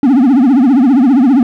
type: tone with vibrato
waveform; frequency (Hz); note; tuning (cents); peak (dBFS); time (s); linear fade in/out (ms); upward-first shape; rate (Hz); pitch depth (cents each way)
triangle; 260.8; C4; -5; -3; 0.03-1.43; 2; triangle; 15; 240
effects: none